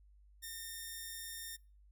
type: tone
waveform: 5% pulse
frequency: 1822 Hz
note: A#6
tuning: 40 cents flat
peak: -33 dBFS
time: 0.42-1.57 s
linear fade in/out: 20 ms
effects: noise-tail reverb RT60 0.4 s tail -26 dB re dry + added 50 Hz sine -60 dBFS peak until 1.91 s